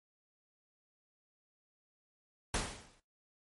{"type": "noise with exponential decay", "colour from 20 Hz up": "pink", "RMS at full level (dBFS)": -31, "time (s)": [2.54, 3], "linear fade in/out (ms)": 2, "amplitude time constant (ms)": 99, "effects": ["noise-tail reverb RT60 0.2 s tail -17 dB re dry", "MP3 48 kbps"]}